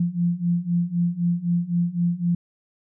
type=beating tone pair; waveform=sine; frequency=171.1 / 175 Hz; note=F3 / F3; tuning=-35 / +4 cents; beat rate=3.9 Hz; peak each=-24 / -22 dBFS; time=0-2.35 s; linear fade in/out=5 ms; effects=none